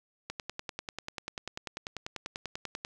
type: click train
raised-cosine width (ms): 0.2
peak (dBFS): -19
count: 27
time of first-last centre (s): 0.3-2.849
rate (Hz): 10.2
effects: none